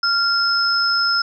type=tone pair together; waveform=sine; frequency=1388 / 5188 Hz; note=F6 / E8; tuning=-11 / -28 cents; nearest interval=octave + major seventh; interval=2283 cents; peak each=-18 / -18 dBFS; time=0.03-1.22 s; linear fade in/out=5 ms; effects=none